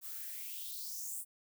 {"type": "noise with high-pass filter sweep", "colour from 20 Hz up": "violet", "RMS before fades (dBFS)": -43, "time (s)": [0.01, 1.25], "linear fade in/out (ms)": 50, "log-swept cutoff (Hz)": [1100, 9300], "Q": 4.3, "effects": []}